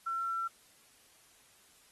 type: tone with quantisation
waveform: sine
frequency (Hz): 1351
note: E6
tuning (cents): +42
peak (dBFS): -32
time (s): 0.06-0.48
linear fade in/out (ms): 10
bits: 10
effects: white hiss -63 dBFS RMS until 1.91 s + AAC 32 kbps